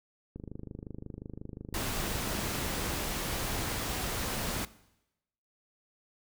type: click train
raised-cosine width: 3 ms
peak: -28 dBFS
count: 67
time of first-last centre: 0.36-2.938 s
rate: 25.6 Hz
type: noise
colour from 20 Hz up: pink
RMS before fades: -34 dBFS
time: 1.74-4.65 s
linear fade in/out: 2 ms
effects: noise-tail reverb RT60 0.9 s tail -19 dB re dry